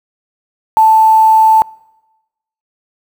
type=tone with quantisation; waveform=sine; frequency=880 Hz; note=A5; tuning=in tune; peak=-4 dBFS; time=0.77-1.62 s; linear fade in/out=0 ms; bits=5; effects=noise-tail reverb RT60 1.0 s tail -25 dB re dry